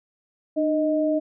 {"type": "tone pair together", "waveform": "sine", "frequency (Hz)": [302.9, 624.3], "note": ["D#4", "D#5"], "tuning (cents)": [-46, 6], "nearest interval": "octave + minor second", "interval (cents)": 1252, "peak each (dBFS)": -22, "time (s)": [0.56, 1.2], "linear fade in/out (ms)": 20, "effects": []}